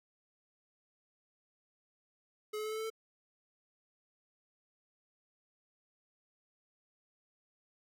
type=tone with pitch steps; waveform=square; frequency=425.4 / 429.1 / 432.8 / 436.6 / 440.4 / 444.2 Hz; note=G#4 / A4 / A4 / A4 / A4 / A4; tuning=+42 / -43 / -29 / -13 / +2 / +16 cents; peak=-37 dBFS; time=2.53-2.902 s; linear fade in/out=10 ms; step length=62 ms; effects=none